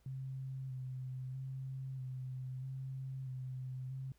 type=tone with vibrato; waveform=sine; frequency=130.81 Hz; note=C3; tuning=in tune; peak=-40 dBFS; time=0.06-4.12 s; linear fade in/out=2 ms; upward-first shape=square; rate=0.78 Hz; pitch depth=23 cents each way; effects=added 60 Hz sine -69 dBFS peak until 4.18 s + pink hiss -75 dBFS RMS until 4.18 s